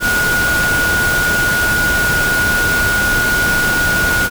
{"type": "tone in noise", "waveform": "sine", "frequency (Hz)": 1447, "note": "F#6", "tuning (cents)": -39, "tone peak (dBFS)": -13, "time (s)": [0, 4.3], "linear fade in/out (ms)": 50, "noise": "pink", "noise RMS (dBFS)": -19, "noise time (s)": [0, 4.3], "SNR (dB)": 3, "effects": []}